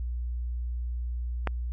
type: click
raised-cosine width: 0.5 ms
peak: -13 dBFS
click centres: 1.473 s
effects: added 60 Hz sine -29 dBFS peak until 1.72 s